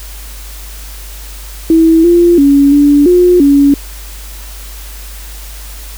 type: tone with pitch steps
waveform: sine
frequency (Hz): 325.7 / 345.6 / 281.3 / 288.4 / 357.1 / 282.4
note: E4 / F4 / C#4 / D4 / F4 / C#4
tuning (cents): -21 / -18 / +26 / -31 / +39 / +32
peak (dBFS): -3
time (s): 1.7-3.74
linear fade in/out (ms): 2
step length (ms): 340
effects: added 50 Hz sine -26 dBFS peak until 5.97 s + white hiss -32 dBFS RMS until 5.97 s